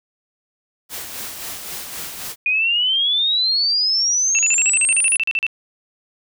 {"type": "noise with tremolo", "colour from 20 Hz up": "white", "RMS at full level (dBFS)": -29, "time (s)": [0.89, 2.36], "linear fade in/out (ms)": 50, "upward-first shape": "sine", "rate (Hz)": 3.8, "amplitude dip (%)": 40}
{"type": "exponential sweep", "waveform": "sine", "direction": "up", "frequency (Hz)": [2447, 9956], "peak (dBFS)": -15, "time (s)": [2.46, 5.17], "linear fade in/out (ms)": 2}
{"type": "tone bursts", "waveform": "sine", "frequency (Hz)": 2670, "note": "E7", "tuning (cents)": 22, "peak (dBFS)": -16, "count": 15, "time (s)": [4.35, 5.466], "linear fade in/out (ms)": 0, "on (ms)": 38, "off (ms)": 39}
{"effects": []}